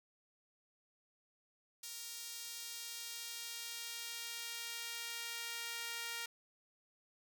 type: tone with high-pass filter sweep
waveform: sawtooth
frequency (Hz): 466.2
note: A#4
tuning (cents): 0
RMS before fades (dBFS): -45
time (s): 1.83-6.26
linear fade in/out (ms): 5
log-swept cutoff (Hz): 5000 to 1900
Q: 0.84
effects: none